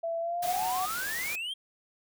sine tone with pitch glide, 667 to 740.1 Hz, E5 to F#5, +20 to 0 cents, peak -29 dBFS, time 0.03-0.86 s, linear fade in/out 10 ms, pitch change +180 cents, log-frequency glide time 0.2-0.61 s
white noise, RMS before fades -37 dBFS, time 0.42-1.36 s, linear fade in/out 10 ms
triangle exponential sweep, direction up, 659.3 to 3266 Hz, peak -31 dBFS, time 0.44-1.54 s, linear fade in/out 10 ms
effects none

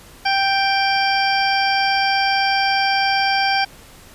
harmonic tone with a mistuned harmonic, 784 Hz, G5, in tune, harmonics 1 / 2 / 3 / 4 / 6 / 7, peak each -18 / -22 / -23 / -27 / -25 / -29 dBFS, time 0.25-3.65 s, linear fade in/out 10 ms, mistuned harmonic 4, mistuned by +18 cents, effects pink hiss -44 dBFS RMS until 4.14 s + resampled to 32000 Hz

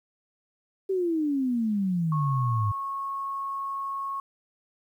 sine exponential sweep, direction down, 392 to 100.4 Hz, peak -23 dBFS, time 0.89-2.72 s, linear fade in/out 10 ms
sine tone, 1097 Hz, C#6, 18 cents flat, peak -29 dBFS, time 2.12-4.2 s, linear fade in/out 2 ms
effects 10-bit

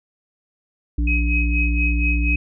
harmonic tone, 58.27 Hz, A#1, in tune, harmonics 1 / 3 / 5, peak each -17 / -32 / -27 dBFS, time 0.98-2.36 s, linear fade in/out 5 ms
sine tone with tremolo, 2539 Hz, D#7, 34 cents sharp, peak -19 dBFS, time 1.07-2.36 s, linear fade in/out 5 ms, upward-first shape sine, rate 4.2 Hz, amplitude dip 75%
effects none

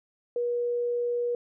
sine tone, 481.1 Hz, B4, 45 cents flat, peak -25 dBFS, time 0.36-1.35 s, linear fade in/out 2 ms, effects none

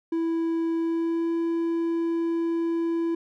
triangle tone with pitch glide, 330 to 333.8 Hz, E4 to E4, +2 to +22 cents, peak -21 dBFS, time 0.12-3.15 s, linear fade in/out 5 ms, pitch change +20 cents, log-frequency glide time 0.76-1.33 s, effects none

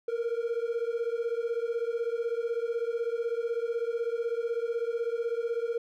triangle beating tone pair, 460 / 476 Hz, A#4 / A#4, -23 / +36 cents, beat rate 16 Hz, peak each -28 / -29 dBFS, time 0.08-5.78 s, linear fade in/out 5 ms, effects tanh soft clip ceiling -21 dBFS

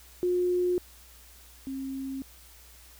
sine tone pair in turn, 358.2 / 268.2 Hz, F4 / C4, +44 / +43 cents, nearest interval perfect fourth, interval 501 cents, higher first, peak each -23 / -32 dBFS, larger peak first, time 0.23-0.78 / 1.67-2.22 s, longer neither, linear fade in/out 0 ms, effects added 60 Hz sine -54 dBFS peak until 2.99 s + white hiss -54 dBFS RMS until 2.99 s

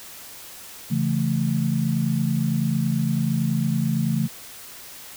sine chord, A major, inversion first, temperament equal with one note detuned, 138.59 / 167.6 / 220 Hz, C#3 / E3 / A3, 0 / +29 / 0 cents, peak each -24 dBFS, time 0.9-4.28 s, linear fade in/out 20 ms, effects white hiss -41 dBFS RMS until 5.16 s

